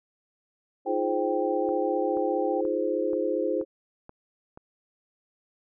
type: chord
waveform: sine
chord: F minor seventh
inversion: third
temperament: just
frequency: 314.3 / 349.2 / 419.1 / 523.8 Hz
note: Eb4 / F4 / Ab4 / C5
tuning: +18 / 0 / +16 / +2 cents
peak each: -31 / -30 / -30 / -28 dBFS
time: 0.85-3.65 s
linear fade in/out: 50 ms
type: tone with vibrato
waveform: sine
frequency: 784 Hz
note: G5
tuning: in tune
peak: -31 dBFS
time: 0.86-2.61 s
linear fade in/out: 5 ms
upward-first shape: triangle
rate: 9.2 Hz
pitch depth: 9 cents each way
type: click train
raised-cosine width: 1 ms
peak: -30 dBFS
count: 7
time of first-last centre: 1.69-4.575 s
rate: 2.08 Hz
effects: none